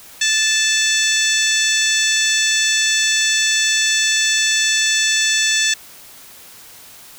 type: harmonic tone with a mistuned harmonic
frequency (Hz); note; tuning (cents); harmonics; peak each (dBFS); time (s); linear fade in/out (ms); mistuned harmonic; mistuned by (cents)
877; A5; -6; 2 / 3 / 4 / 5 / 6 / 7 / 8 / 9; -20 / -22 / -20 / -26 / -26 / -22 / -26 / -23; 0.21-5.74; 5; 6; +43
effects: white hiss -41 dBFS RMS until 7.18 s